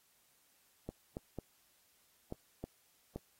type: clicks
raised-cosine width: 2 ms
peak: -27 dBFS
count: 6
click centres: 0.89 / 1.169 / 1.387 / 2.324 / 2.64 / 3.16 s
effects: white hiss -71 dBFS RMS until 3.39 s + AAC 48 kbps